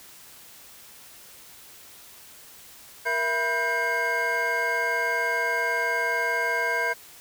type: tone cluster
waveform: triangle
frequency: 471.1 / 667 / 980 / 1575 / 2146 Hz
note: A#4 / E5 / B5 / G6 / C7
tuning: +18 / +20 / -14 / +8 / +43 cents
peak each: -30 / -30 / -29 / -24 / -29 dBFS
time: 3.05-6.94 s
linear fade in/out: 20 ms
effects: white hiss -48 dBFS RMS until 7.2 s